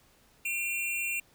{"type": "tone pair together", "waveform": "square", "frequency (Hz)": [2396, 2733], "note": ["D7", "F7"], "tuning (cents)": [34, -38], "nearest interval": "major second", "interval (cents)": 228, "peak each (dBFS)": [-34, -33], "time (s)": [0.45, 1.2], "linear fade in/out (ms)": 5, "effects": ["pink hiss -63 dBFS RMS until 1.34 s"]}